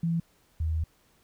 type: tone pair in turn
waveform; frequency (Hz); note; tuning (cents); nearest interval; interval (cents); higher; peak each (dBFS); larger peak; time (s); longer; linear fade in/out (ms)
sine; 167.1 / 79.66; E3 / D#2; +24 / +41; octave + minor second; 1283; first; -24 / -25; first; 0.03-0.2 / 0.6-0.84; second; 5
effects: pink hiss -65 dBFS RMS until 1.23 s